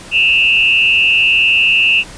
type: tone with frequency modulation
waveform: sine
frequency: 2705 Hz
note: E7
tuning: 44 cents sharp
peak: -8 dBFS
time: 0.11-2.04 s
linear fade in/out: 50 ms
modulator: 127 Hz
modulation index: 1.1
effects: pink hiss -34 dBFS RMS until 2.17 s + resampled to 22050 Hz